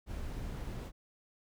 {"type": "noise", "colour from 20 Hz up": "brown", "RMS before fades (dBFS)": -40, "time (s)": [0.06, 0.92], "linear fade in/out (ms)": 50, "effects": []}